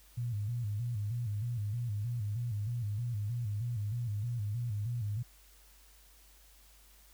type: tone with vibrato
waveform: sine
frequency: 111.5 Hz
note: A2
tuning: 23 cents sharp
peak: -32 dBFS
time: 0.17-5.23 s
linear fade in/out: 10 ms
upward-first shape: square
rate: 3.2 Hz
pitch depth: 130 cents each way
effects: added 50 Hz sine -60 dBFS peak until 7.13 s + white hiss -62 dBFS RMS until 7.13 s